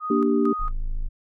sine tone with tremolo, 1244.5 Hz, D#6, in tune, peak -26 dBFS, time 0-0.72 s, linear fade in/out 50 ms, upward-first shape square, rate 2.2 Hz, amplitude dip 75%
sine chord, G minor, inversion first, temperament equal, 233.1 / 293.7 / 392 Hz, Bb3 / D4 / G4, 0 / 0 / 0 cents, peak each -22 dBFS, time 0.1-0.53 s, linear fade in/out 5 ms
triangle tone, 27 Hz, A0, 32 cents flat, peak -21 dBFS, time 0.59-1.09 s, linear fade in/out 20 ms
effects none

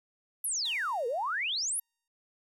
sine exponential two-way sweep, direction down then up, 11840 to 449.1 to 11840 Hz, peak -29 dBFS, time 0.44-1.8 s, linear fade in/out 5 ms, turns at 1.07 s
5% pulse tone with exponential decay, 929 Hz, A#5, 6 cents flat, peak -35 dBFS, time 0.65-2.08 s, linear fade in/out 2 ms, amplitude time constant 310 ms
effects none

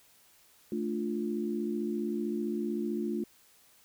sine chord, D minor, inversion second, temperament equal, 220 / 293.7 / 349.2 Hz, A3 / D4 / F4, 0 / 0 / 0 cents, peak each -33 / -37 / -34 dBFS, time 0.72-3.24 s, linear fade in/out 2 ms, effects white hiss -62 dBFS RMS until 3.84 s

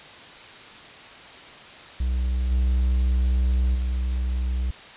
triangle tone with level steps, 62.8 Hz, B1, 30 cents sharp, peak -19 / -16 / -20 dBFS, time 2-4.71 s, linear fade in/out 5 ms, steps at 2.5 / 3.74 s, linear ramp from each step 20 ms, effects white hiss -43 dBFS RMS until 4.96 s + resampled to 8000 Hz

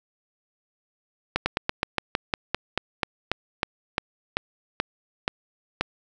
slowing click train, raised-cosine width 0.3 ms, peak -6 dBFS, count 18, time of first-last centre 1.36-5.81 s, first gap 100 ms, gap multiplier 1.11, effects none

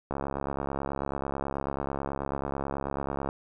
click train, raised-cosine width 1 ms, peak -17 dBFS, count 221, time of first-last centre 0.11-3.289 s, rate 69.2 Hz, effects none

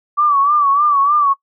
sine tone with vibrato, 1152 Hz, D6, 34 cents flat, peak -10 dBFS, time 0.17-1.34 s, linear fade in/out 20 ms, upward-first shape sine, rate 3.3 Hz, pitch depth 78 cents each way, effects noise-tail reverb RT60 0.1 s tail -20 dB re dry

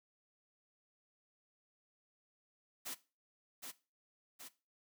white noise with echo, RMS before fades -43 dBFS, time 2.85-2.95 s, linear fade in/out 20 ms, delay 770 ms, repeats 2, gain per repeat -4 dB, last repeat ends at 4.49 s, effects noise-tail reverb RT60 0.3 s tail -17 dB re dry + high-pass 150 Hz 12 dB/octave

